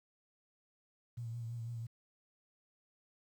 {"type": "tone with vibrato", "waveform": "sine", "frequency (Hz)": 116.54, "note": "A#2", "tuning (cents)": 0, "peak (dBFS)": -39, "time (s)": [1.17, 1.87], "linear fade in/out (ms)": 10, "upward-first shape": "triangle", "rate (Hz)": 6, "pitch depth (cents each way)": 52, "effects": ["11-bit"]}